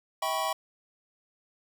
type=chord; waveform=square; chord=C# half-diminished seventh; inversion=first; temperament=equal with one note detuned; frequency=643.5 / 784 / 987.8 / 1108.7 Hz; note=E5 / G5 / B5 / C#6; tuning=-42 / 0 / 0 / 0 cents; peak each=-34 dBFS; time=0.22-0.53 s; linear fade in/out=5 ms; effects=none